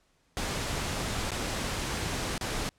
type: noise with dropouts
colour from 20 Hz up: pink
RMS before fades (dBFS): -32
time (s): 0.37-2.69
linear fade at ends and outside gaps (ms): 0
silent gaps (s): 1.307-1.317 / 2.379-2.411
effects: pink hiss -69 dBFS RMS until 2.78 s + low-pass 9000 Hz 12 dB/octave